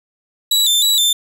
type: tone with vibrato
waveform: sawtooth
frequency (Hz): 3729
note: A#7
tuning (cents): 0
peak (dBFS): -9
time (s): 0.51-1.13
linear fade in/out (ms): 5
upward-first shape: square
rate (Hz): 3.2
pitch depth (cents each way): 81
effects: none